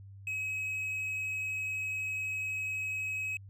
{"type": "tone", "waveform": "triangle", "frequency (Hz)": 2552, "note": "D#7", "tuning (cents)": 43, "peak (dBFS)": -31, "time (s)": [0.27, 3.37], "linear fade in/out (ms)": 2, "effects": ["added 98 Hz sine -47 dBFS peak until 3.49 s"]}